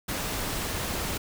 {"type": "noise", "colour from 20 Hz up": "pink", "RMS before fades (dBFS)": -31, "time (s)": [0.08, 1.18], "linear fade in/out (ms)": 10, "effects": []}